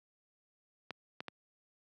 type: clicks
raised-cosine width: 0.3 ms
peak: -24 dBFS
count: 3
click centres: 0.907 / 1.205 / 1.283 s
effects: high-pass 150 Hz 12 dB/octave